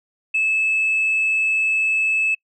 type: tone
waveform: sine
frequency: 2608 Hz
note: E7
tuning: 19 cents flat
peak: -15 dBFS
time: 0.34-2.35 s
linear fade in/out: 10 ms
effects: noise-tail reverb RT60 0.1 s tail -25 dB re dry + tanh soft clip ceiling -13 dBFS